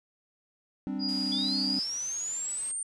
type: chord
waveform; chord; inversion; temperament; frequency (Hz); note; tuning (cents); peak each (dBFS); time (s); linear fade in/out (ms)
triangle; G suspended fourth; none; equal; 196 / 261.6 / 293.7; G3 / C4 / D4; 0 / 0 / 0; -33 / -32 / -34; 0.87-1.79; 0
type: tone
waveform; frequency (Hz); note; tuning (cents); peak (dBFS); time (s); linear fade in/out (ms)
sine; 4871; D#8; -38; -30; 0.99-1.86; 50
type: noise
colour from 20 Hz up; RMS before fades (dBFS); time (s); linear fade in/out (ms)
white; -47; 1.08-2.72; 10
type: linear sweep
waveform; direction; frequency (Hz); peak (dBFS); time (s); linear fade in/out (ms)
sine; up; 3404 to 8990; -31; 1.32-2.83; 2
effects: resampled to 24000 Hz